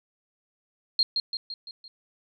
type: tone with echo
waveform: sine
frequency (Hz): 4216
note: C8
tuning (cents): +12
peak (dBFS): -18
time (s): 0.99-1.03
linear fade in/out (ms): 2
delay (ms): 170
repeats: 5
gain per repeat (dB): -5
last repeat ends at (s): 1.88
effects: none